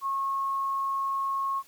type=tone; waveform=sine; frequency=1090 Hz; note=C#6; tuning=29 cents flat; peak=-26 dBFS; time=0.01-1.63 s; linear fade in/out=50 ms; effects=white hiss -57 dBFS RMS until 1.67 s + Opus 48 kbps